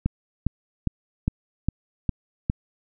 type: click train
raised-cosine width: 5 ms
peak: -9 dBFS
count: 7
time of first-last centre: 0.06-2.499 s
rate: 2.46 Hz
effects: none